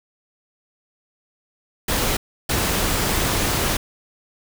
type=noise bursts at uneven times; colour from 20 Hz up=pink; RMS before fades=-21 dBFS; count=2; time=1.88-2.17 / 2.49-3.77 s; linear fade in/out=5 ms; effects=none